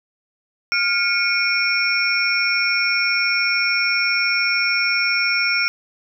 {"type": "tone cluster", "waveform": "sine", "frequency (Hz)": [1407, 2207, 2427, 5460], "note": ["F6", "C#7", "D#7", "F8"], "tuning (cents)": [12, -8, -44, -40], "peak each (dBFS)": -22, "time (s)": [0.72, 5.68], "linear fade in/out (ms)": 0, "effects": []}